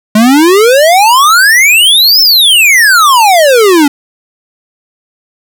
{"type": "exponential two-way sweep", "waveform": "square", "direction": "up then down", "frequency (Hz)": [207.7, 5390, 275.8], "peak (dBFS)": -3, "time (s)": [0.15, 3.88], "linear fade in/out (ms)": 5, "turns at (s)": 2.21, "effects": []}